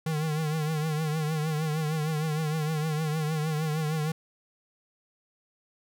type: tone with vibrato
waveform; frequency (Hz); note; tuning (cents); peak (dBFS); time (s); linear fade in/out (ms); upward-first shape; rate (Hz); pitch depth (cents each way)
square; 155.2; D#3; -4; -27; 0.06-4.12; 5; triangle; 6.5; 77
effects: none